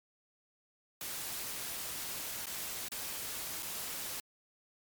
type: noise with dropouts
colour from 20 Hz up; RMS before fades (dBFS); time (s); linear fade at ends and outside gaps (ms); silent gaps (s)
white; -40; 1.01-4.2; 1; 2.458-2.468 / 2.884-2.918 / 3.625-3.629
effects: MP3 96 kbps